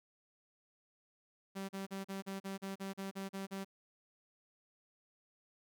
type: tone bursts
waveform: sawtooth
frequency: 194.2 Hz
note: G3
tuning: 16 cents flat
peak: -36 dBFS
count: 12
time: 1.55-3.648 s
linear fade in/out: 20 ms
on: 140 ms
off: 38 ms
effects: none